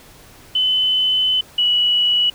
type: tone pair in turn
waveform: sine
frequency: 3027 / 2937 Hz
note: F#7 / F#7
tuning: +39 / -13 cents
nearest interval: minor second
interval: 52 cents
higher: first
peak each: -14 / -13 dBFS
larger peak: second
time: 0.55-1.41 / 1.58-2.3 s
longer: first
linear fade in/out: 5 ms
effects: pink hiss -45 dBFS RMS until 2.34 s